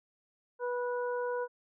harmonic tone, 489.9 Hz, B4, 14 cents flat, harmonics 1 / 2 / 3, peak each -32 / -38 / -42 dBFS, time 0.59-1.48 s, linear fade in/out 50 ms, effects none

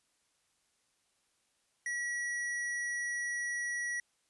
sine tone with tanh clipping, 1928 Hz, B6, 42 cents flat, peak -35 dBFS, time 1.86-4 s, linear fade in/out 2 ms, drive 17 dB, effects white hiss -75 dBFS RMS until 4.29 s + resampled to 24000 Hz

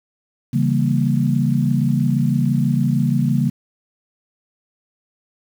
sine chord, C# diminished seventh, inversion none, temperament equal, 138.59 / 164.81 / 196 / 233.1 Hz, C#3 / E3 / G3 / Bb3, 0 / 0 / 0 / 0 cents, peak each -18 / -22 / -22 / -20 dBFS, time 0.53-3.5 s, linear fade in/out 10 ms, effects 7-bit

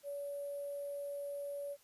sine tone with sample-and-hold, 569 Hz, C#5, 45 cents sharp, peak -39 dBFS, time 0.03-1.77 s, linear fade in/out 50 ms, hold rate 11025 Hz, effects white hiss -67 dBFS RMS until 1.83 s + resampled to 32000 Hz

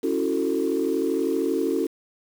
sine chord, F# minor seventh, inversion second, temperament equal with one note detuned, 277.2 / 329.6 / 370 / 445.6 Hz, C#4 / E4 / F#4 / A4, 0 / 0 / 0 / +22 cents, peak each -26 dBFS, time 0.03-1.87 s, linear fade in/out 10 ms, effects tanh soft clip ceiling -13 dBFS + 7-bit

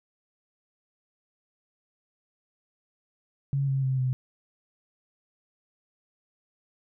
sine tone with pitch steps, 138.59 / 135.11 / 131.72 / 128.42 Hz, C#3 / C#3 / C3 / C3, 0 / -44 / +12 / -32 cents, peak -23 dBFS, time 3.53-4.13 s, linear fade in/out 0 ms, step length 150 ms, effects none

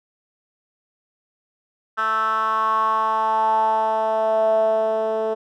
10% pulse tone with band-pass filter sweep, 220 Hz, A3, in tune, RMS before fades -20 dBFS, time 1.97-5.35 s, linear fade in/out 20 ms, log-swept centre 1400 to 520 Hz, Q 6.1, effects none

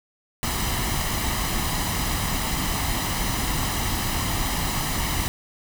pink noise with comb filter, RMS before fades -25 dBFS, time 0.43-5.28 s, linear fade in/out 0 ms, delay 1 ms, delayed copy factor +0.55, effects none

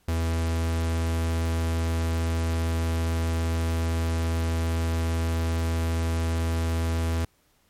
45% pulse tone, 82.41 Hz, E2, in tune, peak -23 dBFS, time 0.08-7.25 s, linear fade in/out 5 ms, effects pink hiss -65 dBFS RMS until 7.69 s + MP3 64 kbps

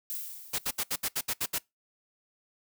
violet noise with exponential decay, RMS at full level -34 dBFS, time 0.1-1.12 s, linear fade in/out 0 ms, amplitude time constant 220 ms
white noise bursts, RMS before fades -30 dBFS, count 9, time 0.53-1.586 s, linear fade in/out 10 ms, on 56 ms, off 69 ms
effects noise-tail reverb RT60 0.2 s tail -24 dB re dry

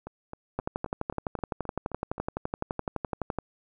two click trains, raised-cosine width 1 ms, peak -24 / -15 dBFS, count 9 / 34, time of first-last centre 0.07-2.181 / 0.59-3.387 s, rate 3.79 / 11.8 Hz, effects none

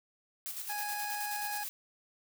blue noise with tremolo, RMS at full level -39 dBFS, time 0.46-1.69 s, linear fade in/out 0 ms, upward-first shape square, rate 9.4 Hz, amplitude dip 45%
25% pulse tone, 830 Hz, G#5, 1 cent flat, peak -32 dBFS, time 0.69-1.64 s, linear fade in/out 10 ms
effects none

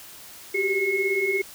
sine tone cluster, 377.5 / 394.7 / 2174 Hz, F#4 / G4 / C#7, +35 / +12 / -34 cents, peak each -29 / -25 / -24 dBFS, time 0.54-1.42 s, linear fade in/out 10 ms, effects white hiss -44 dBFS RMS until 1.54 s

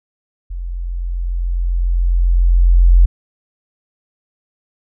sine tone with level ramp, 43.65 Hz, F1, in tune, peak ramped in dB -22 to -4 dBFS, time 0.5-3.06 s, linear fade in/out 10 ms, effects none

